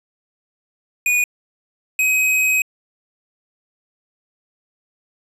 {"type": "tone pair in turn", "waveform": "square", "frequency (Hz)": [2463, 2529], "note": ["D#7", "D#7"], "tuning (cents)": [-18, 28], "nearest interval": "unison", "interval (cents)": 46, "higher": "second", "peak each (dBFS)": -15, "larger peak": "neither", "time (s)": [[1.06, 1.24], [1.99, 2.62]], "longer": "second", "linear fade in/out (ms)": 2, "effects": ["resampled to 32000 Hz"]}